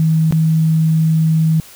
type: tone with dropouts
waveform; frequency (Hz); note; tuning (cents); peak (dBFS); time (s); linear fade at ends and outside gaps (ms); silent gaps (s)
sine; 159.7; D#3; +45; -10; 0-1.6; 0; 0.31-0.324
effects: white hiss -40 dBFS RMS until 1.75 s